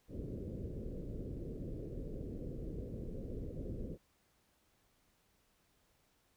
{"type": "low-pass noise", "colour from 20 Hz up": "pink", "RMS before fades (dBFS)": -43, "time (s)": [0.08, 3.98], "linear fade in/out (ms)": 50, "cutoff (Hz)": 520, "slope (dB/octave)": 48, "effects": ["pink hiss -74 dBFS RMS until 6.36 s"]}